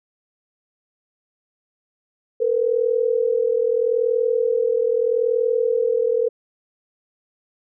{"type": "tone pair together", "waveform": "sine", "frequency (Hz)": [454.2, 495], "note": ["A#4", "B4"], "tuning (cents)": [-45, 4], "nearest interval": "minor second", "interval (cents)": 149, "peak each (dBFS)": [-19, -20], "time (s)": [2.4, 6.29], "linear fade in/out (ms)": 10, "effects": []}